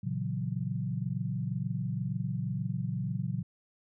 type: chord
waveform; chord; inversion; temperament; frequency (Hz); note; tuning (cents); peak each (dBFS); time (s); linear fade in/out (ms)
sine; F# dominant seventh; first; equal; 116.54 / 138.59 / 164.81 / 185; A#2 / C#3 / E3 / F#3; 0 / 0 / 0 / 0; -35 / -35 / -38 / -36; 0.03-3.43; 10
effects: none